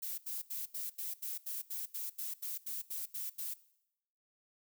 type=noise bursts; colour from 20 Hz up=violet; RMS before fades=-40 dBFS; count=15; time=0.02-3.54 s; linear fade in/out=10 ms; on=160 ms; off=80 ms; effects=noise-tail reverb RT60 0.8 s tail -19 dB re dry